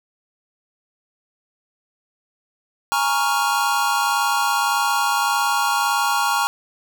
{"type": "chord", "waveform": "square", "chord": "Bb minor seventh", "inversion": "third", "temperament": "equal", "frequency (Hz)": [830.6, 932.3, 1108.7, 1396.9], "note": ["Ab5", "Bb5", "Db6", "F6"], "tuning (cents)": [0, 0, 0, 0], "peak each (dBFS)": -24, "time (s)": [2.92, 6.47], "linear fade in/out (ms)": 0, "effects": []}